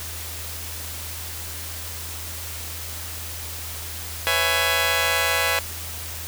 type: chord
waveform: 10% pulse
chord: C# minor seventh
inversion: third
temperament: just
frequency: 498.9 / 554.4 / 665.2 / 831.5 Hz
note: B4 / C#5 / E5 / G#5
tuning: +17 / 0 / +16 / +2 cents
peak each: -18 dBFS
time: 4.27-5.59 s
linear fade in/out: 0 ms
effects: added 82 Hz sine -36 dBFS peak until 6.27 s + white hiss -34 dBFS RMS until 6.27 s